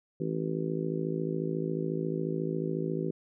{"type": "harmonic tone", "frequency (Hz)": 54.1, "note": "A1", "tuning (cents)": -29, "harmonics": [3, 4, 5, 6, 7, 8, 9], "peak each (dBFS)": [-33, -42, -37, -39, -34, -43, -40], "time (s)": [0.2, 3.11], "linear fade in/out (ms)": 5, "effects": []}